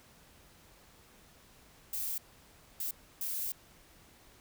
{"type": "noise bursts at uneven times", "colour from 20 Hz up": "violet", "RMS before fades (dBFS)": -36, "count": 3, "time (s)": [[1.93, 2.18], [2.8, 2.91], [3.21, 3.52]], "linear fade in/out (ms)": 2, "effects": ["pink hiss -60 dBFS RMS until 4.4 s"]}